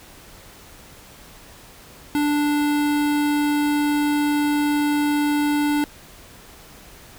square tone with notch filter, 293.7 Hz, D4, in tune, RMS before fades -20 dBFS, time 2.15-5.84 s, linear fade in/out 0 ms, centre 6000 Hz, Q 1.9, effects pink hiss -45 dBFS RMS until 7.18 s

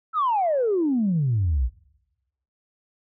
sine exponential sweep, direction down, 1347 to 55 Hz, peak -18 dBFS, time 0.13-1.7 s, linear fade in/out 50 ms, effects noise-tail reverb RT60 1.0 s tail -24 dB re dry + tanh soft clip ceiling -15 dBFS

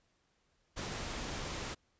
pink noise, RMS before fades -40 dBFS, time 0.76-1.75 s, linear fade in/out 20 ms, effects pink hiss -75 dBFS RMS until 1.99 s + resampled to 16000 Hz

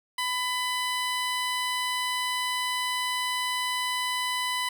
15% pulse tone, 1000 Hz, B5, 21 cents sharp, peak -20 dBFS, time 0.18-4.69 s, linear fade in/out 5 ms, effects none

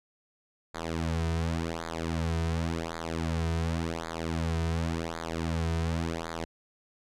sawtooth tone with flanger, 82.4 Hz, E2, in tune, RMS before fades -31 dBFS, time 0.74-6.45 s, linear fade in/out 10 ms, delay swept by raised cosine 0.35 to 3.65 ms, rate 0.9 Hz, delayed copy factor -1, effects low-pass 8000 Hz 12 dB/octave

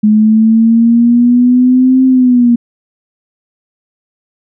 sine linear two-way sweep, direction up then down, 211.2 to 261.6 to 235.2 Hz, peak -4 dBFS, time 0.03-2.56 s, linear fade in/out 10 ms, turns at 2.05 s, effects none

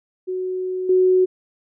sine tone with level steps, 370 Hz, F#4, in tune, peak -22 / -12 dBFS, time 0.27-1.26 s, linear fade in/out 20 ms, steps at 0.89 s, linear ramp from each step 5 ms, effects none

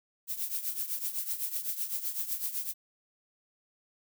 violet noise with tremolo, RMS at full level -31 dBFS, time 0.27-2.74 s, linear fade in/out 50 ms, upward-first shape triangle, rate 7.9 Hz, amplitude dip 80%, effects none

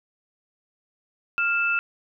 sine tone pair together, 1396.9 / 2637 Hz, F6 / E7, 0 / 0 cents, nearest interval major seventh, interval 1100 cents, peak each -23 dBFS, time 1.38-1.79 s, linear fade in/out 0 ms, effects none

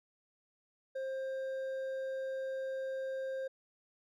triangle tone with hard clipping, 530 Hz, C5, 22 cents sharp, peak -37 dBFS, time 0.95-3.48 s, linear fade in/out 10 ms, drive 8 dB, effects none

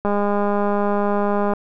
click train, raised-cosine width 1 ms, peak -8 dBFS, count 304, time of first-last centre 0.05-1.535 s, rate 204 Hz, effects none

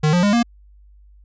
square tone with pitch steps, 153 / 176.77 / 204.2 / 236 Hz, D#3 / F3 / G#3 / A#3, -29 / +21 / -29 / +22 cents, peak -14 dBFS, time 0.03-0.43 s, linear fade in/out 10 ms, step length 100 ms, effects added 50 Hz sine -45 dBFS peak until 1.24 s + resampled to 16000 Hz

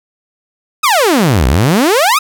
sawtooth exponential two-way sweep, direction down then up, 1318.5 to 59 to 1318.5 Hz, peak -4 dBFS, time 0.83-2.19 s, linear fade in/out 10 ms, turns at 1.47 s, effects none

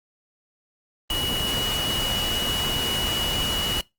sine tone in noise, 2923 Hz, F#7, 22 cents flat, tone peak -25 dBFS, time 1.1-3.81 s, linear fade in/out 2 ms, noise pink, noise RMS -28 dBFS, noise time 1.1-3.81 s, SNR 0 dB, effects noise-tail reverb RT60 0.2 s tail -23 dB re dry + Opus 24 kbps

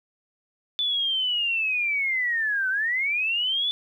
sine linear two-way sweep, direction down then up, 3500 to 1497 to 3500 Hz, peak -22 dBFS, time 0.79-3.71 s, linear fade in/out 0 ms, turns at 2.69 s, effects 10-bit

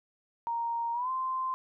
sine tone with pitch glide, 932.3 to 1040.4 Hz, A#5 to C6, 0 to -10 cents, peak -29 dBFS, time 0.47-1.54 s, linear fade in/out 0 ms, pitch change +190 cents, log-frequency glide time 0.93-1.1 s, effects none

